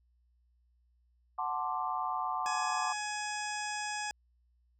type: chord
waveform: sine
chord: D dominant seventh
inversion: first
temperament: equal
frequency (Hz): 740 / 880 / 1046.5 / 1174.7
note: F#5 / A5 / C6 / D6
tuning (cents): 0 / 0 / 0 / 0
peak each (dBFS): -37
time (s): 1.38-2.93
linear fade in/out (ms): 10
type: harmonic tone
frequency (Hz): 840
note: G#5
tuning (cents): +19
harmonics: 1 / 2 / 3 / 4 / 6 / 7 / 8 / 9 / 10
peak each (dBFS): -38 / -40 / -43 / -49 / -44 / -49 / -50 / -46 / -52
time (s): 2.46-4.11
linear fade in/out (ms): 0
effects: added 60 Hz sine -67 dBFS peak until 4.79 s